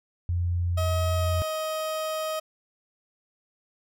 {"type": "tone", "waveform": "sine", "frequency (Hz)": 87.31, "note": "F2", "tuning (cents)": 0, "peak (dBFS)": -23, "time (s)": [0.29, 1.42], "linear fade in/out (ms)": 0}
{"type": "tone with pitch glide", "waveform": "30% pulse", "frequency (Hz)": [635, 628.8], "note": ["D#5", "D#5"], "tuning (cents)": [35, 18], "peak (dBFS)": -25, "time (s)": [0.77, 2.4], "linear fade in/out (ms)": 10, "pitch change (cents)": -17, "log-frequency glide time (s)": [1.13, 1.33]}
{"effects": []}